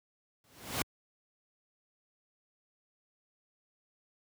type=noise with exponential growth; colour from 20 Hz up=pink; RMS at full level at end=-29 dBFS; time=0.44-0.82 s; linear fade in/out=1 ms; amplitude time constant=81 ms; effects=high-pass 80 Hz 12 dB/octave